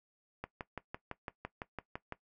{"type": "click train", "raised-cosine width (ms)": 0.5, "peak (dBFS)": -24, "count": 11, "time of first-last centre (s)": [0.44, 2.124], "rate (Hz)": 5.94, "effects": ["noise-tail reverb RT60 0.1 s tail -17 dB re dry"]}